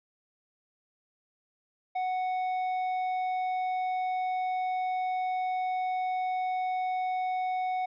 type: tone with tanh clipping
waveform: triangle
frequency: 740 Hz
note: F#5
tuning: in tune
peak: -29 dBFS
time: 1.95-7.86 s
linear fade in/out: 10 ms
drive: 11 dB
effects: none